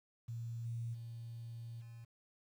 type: tone with level steps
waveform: sine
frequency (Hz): 116.4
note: A#2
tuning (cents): -2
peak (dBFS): -40 / -38 / -44 / -49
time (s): 0.28-2.05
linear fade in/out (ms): 10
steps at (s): 0.64 / 0.93 / 1.8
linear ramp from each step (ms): 20
effects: 11-bit